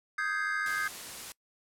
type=chord; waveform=triangle; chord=Ab major seventh; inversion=second; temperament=equal; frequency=1244.5 / 1568 / 1661.2 / 2093 Hz; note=Eb6 / G6 / Ab6 / C7; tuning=0 / 0 / 0 / 0 cents; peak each=-34 / -31 / -33 / -37 dBFS; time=0.18-0.88 s; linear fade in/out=5 ms
type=noise; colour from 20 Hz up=white; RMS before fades=-42 dBFS; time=0.66-1.32 s; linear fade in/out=0 ms
effects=noise-tail reverb RT60 0.1 s tail -23 dB re dry + low-pass 12000 Hz 12 dB/octave